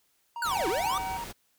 triangle tone, 940 Hz, A#5, 14 cents sharp, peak -32 dBFS, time 0.36-1.24 s, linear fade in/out 2 ms
square linear two-way sweep, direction down then up, 1537 to 311.1 to 1227 Hz, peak -28 dBFS, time 0.42-0.98 s, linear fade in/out 2 ms, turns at 0.68 s
pink noise, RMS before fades -41 dBFS, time 0.44-1.33 s, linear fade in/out 20 ms
harmonic tone, 759 Hz, F#5, 44 cents sharp, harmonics 1 / 2 / 3, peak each -34 / -47 / -44 dBFS, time 0.51-1.17 s, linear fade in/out 0 ms
effects white hiss -70 dBFS RMS until 1.58 s

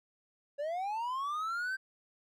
triangle linear sweep, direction up, 556 to 1574 Hz, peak -31 dBFS, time 0.58-1.77 s, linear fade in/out 20 ms, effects none

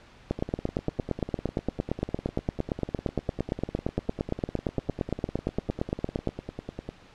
two click trains, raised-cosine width 2 ms, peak -12 / -20 dBFS, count 53 / 66, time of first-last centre 0.31-6.273 / 0.39-6.89 s, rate 8.72 / 10 Hz, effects pink hiss -53 dBFS RMS until 7.14 s + low-pass 4000 Hz 12 dB/octave

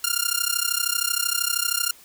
5% pulse tone with amplitude modulation, 1402 Hz, F6, 6 cents sharp, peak -6 dBFS, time 0.04-1.91 s, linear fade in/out 2 ms, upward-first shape sine, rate 32.9 Hz, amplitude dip 90%, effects white hiss -50 dBFS RMS until 2.04 s

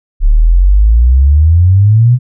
sine exponential sweep, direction up, 34.65 to 127.8 Hz, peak -3 dBFS, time 0.2-2.19 s, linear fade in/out 50 ms, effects none

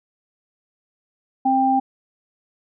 sine tone pair together, 264.1 / 791.4 Hz, C4 / G5, +16 / +16 cents, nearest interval octave + perfect fifth, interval 1900 cents, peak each -20 / -16 dBFS, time 1.45-1.8 s, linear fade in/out 10 ms, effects none

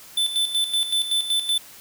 square tone with tremolo, 3520 Hz, A7, in tune, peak -19 dBFS, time 0.17-1.58 s, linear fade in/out 5 ms, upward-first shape square, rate 5.3 Hz, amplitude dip 65%, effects white hiss -45 dBFS RMS until 1.8 s

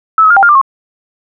sine tone with pitch steps, 1306 / 1277 / 1408 / 785 / 1404 / 1186 / 1082 Hz, E6 / D#6 / F6 / G5 / F6 / D6 / C#6, -17 / +45 / +14 / +2 / +9 / +17 / -42 cents, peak -3 dBFS, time 0.18-0.614 s, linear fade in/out 2 ms, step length 62 ms, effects none

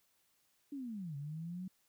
sine linear two-way sweep, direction down then up, 292 to 138.59 to 189.1 Hz, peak -40 dBFS, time 0.72-1.68 s, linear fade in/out 5 ms, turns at 1.16 s, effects white hiss -75 dBFS RMS until 1.88 s

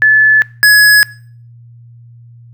sine / square tone pair in turn, 1731 / 1686.6 Hz, A6 / G#6, -29 / +26 cents, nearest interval unison, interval 45 cents, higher first, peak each -4 dBFS, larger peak neither, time 0.02-0.42 / 0.63-1.03 s, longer neither, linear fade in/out 0 ms, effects noise-tail reverb RT60 0.5 s tail -22 dB re dry + added 118 Hz sine -35 dBFS peak until 2.53 s

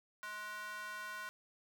square tone with high-pass filter, 210.4 Hz, G#3, 23 cents sharp, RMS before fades -45 dBFS, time 0.23-1.29 s, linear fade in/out 0 ms, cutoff 1300 Hz, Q 6, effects none

